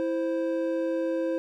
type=tone pair together; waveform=triangle; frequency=329.6 / 522.8 Hz; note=E4 / C5; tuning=0 / -1 cents; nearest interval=minor sixth; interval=799 cents; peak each=-26 dBFS; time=0-1.38 s; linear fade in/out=0 ms; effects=none